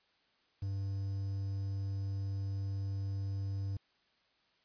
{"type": "tone with quantisation", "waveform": "triangle", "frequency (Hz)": 98, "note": "G2", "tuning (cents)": 0, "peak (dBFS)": -32, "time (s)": [0.62, 3.77], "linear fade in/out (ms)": 5, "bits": 10, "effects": ["white hiss -72 dBFS RMS until 4.64 s", "resampled to 11025 Hz"]}